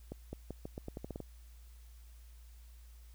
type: accelerating click train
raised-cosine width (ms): 2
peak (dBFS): -28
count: 11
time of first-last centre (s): 0.12-1.203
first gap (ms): 210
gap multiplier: 0.84
effects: added 58 Hz sine -52 dBFS peak until 3.14 s + white hiss -67 dBFS RMS until 3.14 s